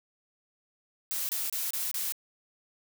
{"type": "noise bursts", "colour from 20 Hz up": "blue", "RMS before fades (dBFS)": -32, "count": 5, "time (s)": [1.11, 2.122], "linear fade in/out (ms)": 0, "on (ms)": 180, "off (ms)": 28, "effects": []}